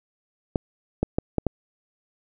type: clicks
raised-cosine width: 2 ms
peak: -8 dBFS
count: 5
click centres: 0.558 / 1.03 / 1.185 / 1.383 / 1.467 s
effects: none